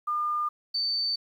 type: tone pair in turn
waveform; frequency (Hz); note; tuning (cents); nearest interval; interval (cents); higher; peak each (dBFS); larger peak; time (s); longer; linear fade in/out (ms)
sine; 1207 / 4557; D6 / C#8; +47 / +47; octave + major seventh; 2300; second; -25; neither; 0.07-0.49 / 0.74-1.16; neither; 10
effects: 10-bit